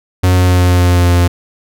45% pulse tone with pitch glide, 91.2 to 87.69 Hz, F#2 to F2, -24 to +8 cents, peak -7 dBFS, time 0.23-1.28 s, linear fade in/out 10 ms, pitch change -68 cents, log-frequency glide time 0.34-1.13 s, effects none

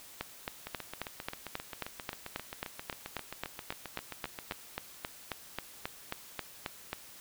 two click trains, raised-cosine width 0.3 ms, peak -23 / -18 dBFS, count 30 / 26, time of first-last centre 0.67-4.521 / 0.21-6.93 s, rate 7.53 / 3.72 Hz, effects white hiss -52 dBFS RMS until 7.2 s

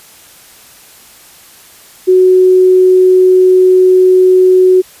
sine tone, 370 Hz, F#4, in tune, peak -3 dBFS, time 2.07-4.82 s, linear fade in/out 20 ms, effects white hiss -39 dBFS RMS until 5 s + resampled to 32000 Hz

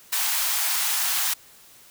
white high-pass noise, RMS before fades -24 dBFS, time 0.12-1.34 s, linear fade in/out 10 ms, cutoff 720 Hz, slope 48 dB/octave, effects white hiss -51 dBFS RMS until 1.9 s

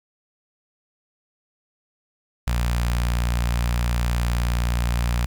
sawtooth tone with notch filter, 59.3 Hz, A#1, 30 cents sharp, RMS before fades -22 dBFS, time 2.47-5.26 s, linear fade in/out 5 ms, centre 360 Hz, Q 0.55, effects 8-bit

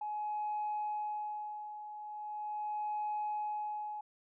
sine tone with tremolo, 843 Hz, G#5, 26 cents sharp, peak -32 dBFS, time 0.01-4.01 s, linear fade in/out 5 ms, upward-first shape sine, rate 0.4 Hz, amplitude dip 70%, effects tanh soft clip ceiling -30 dBFS

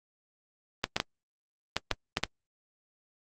clicks, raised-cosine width 0.2 ms, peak -8 dBFS, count 7, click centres 0.841 / 0.965 / 1.001 / 1.766 / 1.913 / 2.171 / 2.236 s, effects Opus 24 kbps

